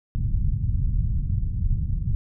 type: low-pass noise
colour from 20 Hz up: pink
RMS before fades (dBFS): -23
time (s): 0.15-2.15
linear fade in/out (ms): 0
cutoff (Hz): 140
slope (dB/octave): 24
effects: none